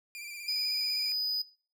sawtooth tone with vibrato, 2370 Hz, D7, 15 cents sharp, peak -37 dBFS, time 0.15-1.12 s, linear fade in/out 0 ms, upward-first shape square, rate 16 Hz, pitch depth 31 cents each way
triangle tone, 4978 Hz, D#8, in tune, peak -27 dBFS, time 0.48-1.42 s, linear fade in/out 5 ms
effects noise-tail reverb RT60 0.4 s tail -20 dB re dry

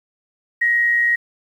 sine tone pair together, 1888 / 2009 Hz, A#6 / B6, +22 / +29 cents, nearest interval minor second, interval 107 cents, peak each -14 / -26 dBFS, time 0.61-1.16 s, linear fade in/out 10 ms, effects 8-bit

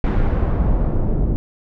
brown noise with low-pass filter sweep, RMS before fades -17 dBFS, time 0.04-1.36 s, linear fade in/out 0 ms, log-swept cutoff 2100 to 440 Hz, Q 0.8, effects none

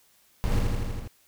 brown noise with echo, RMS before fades -25 dBFS, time 0.44-0.59 s, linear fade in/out 0 ms, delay 81 ms, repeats 6, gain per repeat -2 dB, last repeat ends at 1.076 s, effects white hiss -62 dBFS RMS until 1.27 s

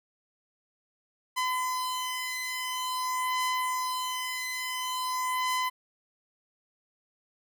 sawtooth beating tone pair, 1015 / 1015.48 Hz, B5 / B5, +47 / +48 cents, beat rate 0.48 Hz, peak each -30 / -27 dBFS, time 1.36-5.7 s, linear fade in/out 20 ms, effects none

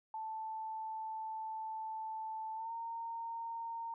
sine tone with pitch glide, 880 to 919.5 Hz, A5 to A#5, 0 to -24 cents, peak -39 dBFS, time 0.14-3.94 s, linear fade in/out 2 ms, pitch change +76 cents, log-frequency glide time 2.55-2.72 s, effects none

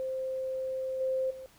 sine tone with level steps, 523.3 Hz, C5, in tune, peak -31 / -27 / -41 dBFS, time 0-1.46 s, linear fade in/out 0 ms, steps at 1 / 1.3 s, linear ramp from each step 10 ms, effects pink hiss -60 dBFS RMS until 1.58 s

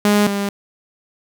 sawtooth tone pair in turn, 206.6 / 200.8 Hz, G#3 / G3, -9 / +42 cents, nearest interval unison, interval 49 cents, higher first, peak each -8 / -15 dBFS, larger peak first, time 0.05-0.27 / 0.27-0.49 s, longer neither, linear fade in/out 2 ms, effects none

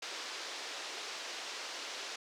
white band-pass noise, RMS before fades -43 dBFS, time 0.02-2.16 s, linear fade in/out 5 ms, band 330 to 5700 Hz, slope 24 dB/octave, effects none

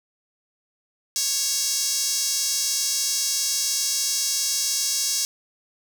sawtooth tone with high-pass filter, 553 Hz, C#5, 4 cents flat, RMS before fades -24 dBFS, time 1.16-5.25 s, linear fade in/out 0 ms, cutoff 5800 Hz, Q 2.6, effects none

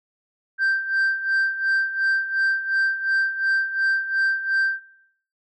sine tone with tremolo, 1568 Hz, G6, in tune, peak -14 dBFS, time 0.58-4.8 s, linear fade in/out 50 ms, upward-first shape sine, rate 2.8 Hz, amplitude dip 80%, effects noise-tail reverb RT60 0.7 s tail -18 dB re dry + tanh soft clip ceiling -16 dBFS

